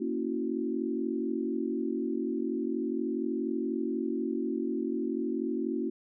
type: chord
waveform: sine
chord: F# dominant seventh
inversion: first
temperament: equal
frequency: 233.1 / 277.2 / 329.6 / 370 Hz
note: A#3 / C#4 / E4 / F#4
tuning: 0 / 0 / 0 / 0 cents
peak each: -34 / -34 / -34 / -35 dBFS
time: 0-5.9 s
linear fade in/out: 10 ms
effects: none